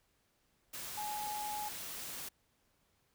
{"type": "tone in noise", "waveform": "sine", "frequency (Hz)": 840, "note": "G#5", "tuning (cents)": 19, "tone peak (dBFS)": -38, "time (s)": [0.97, 1.69], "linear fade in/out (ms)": 10, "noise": "white", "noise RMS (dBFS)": -44, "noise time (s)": [0.73, 2.29], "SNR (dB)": 3, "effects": ["pink hiss -75 dBFS RMS until 3.14 s"]}